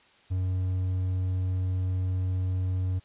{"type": "tone", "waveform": "triangle", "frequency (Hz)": 92.5, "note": "F#2", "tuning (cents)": 0, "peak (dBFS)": -23, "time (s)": [0.3, 3], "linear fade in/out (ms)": 20, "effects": ["white hiss -59 dBFS RMS until 3.04 s", "resampled to 8000 Hz"]}